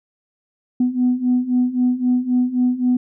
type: beating tone pair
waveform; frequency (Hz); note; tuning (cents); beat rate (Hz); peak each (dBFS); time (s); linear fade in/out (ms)
sine; 246.9 / 250.7; B3 / B3; 0 / +26; 3.8; -19 / -16; 0.8-2.97; 5
effects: tanh soft clip ceiling -9 dBFS